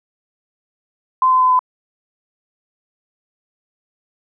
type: tone with pitch steps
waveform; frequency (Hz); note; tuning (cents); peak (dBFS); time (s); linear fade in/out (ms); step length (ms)
sine; 1032 / 1024.9 / 1017.8 / 1010.8; C6 / C6 / C6 / B5; -24 / -36 / -48 / +40; -10; 1.22-1.592; 2; 93
effects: none